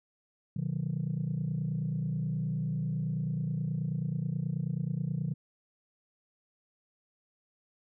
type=chord; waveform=sine; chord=B major; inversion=none; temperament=equal with one note detuned; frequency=126.36 / 155.56 / 185 Hz; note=B2 / D#3 / F#3; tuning=+40 / 0 / 0 cents; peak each=-34 / -31 / -35 dBFS; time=0.56-5.34 s; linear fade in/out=5 ms; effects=tanh soft clip ceiling -24 dBFS